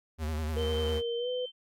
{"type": "tone with vibrato", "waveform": "square", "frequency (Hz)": 77.8, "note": "D#2", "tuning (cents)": 0, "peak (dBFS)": -31, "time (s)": [0.18, 1.02], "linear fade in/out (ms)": 50, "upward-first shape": "sine", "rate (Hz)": 10, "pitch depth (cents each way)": 63}
{"type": "tone with pitch glide", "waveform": "sine", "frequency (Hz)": [470, 500.8], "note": ["A#4", "B4"], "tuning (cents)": [14, 24], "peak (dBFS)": -30, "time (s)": [0.56, 1.46], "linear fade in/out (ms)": 10, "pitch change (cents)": 110, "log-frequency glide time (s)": [1.17, 1.29]}
{"type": "tone", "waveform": "sine", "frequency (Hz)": 3100, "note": "G7", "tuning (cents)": -20, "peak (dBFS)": -39, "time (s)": [0.56, 1.52], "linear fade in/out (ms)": 50}
{"effects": ["AAC 48 kbps"]}